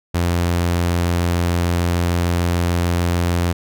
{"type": "tone", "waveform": "sawtooth", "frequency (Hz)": 86.7, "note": "F2", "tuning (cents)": -12, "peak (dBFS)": -12, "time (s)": [0.14, 3.53], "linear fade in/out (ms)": 10, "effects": []}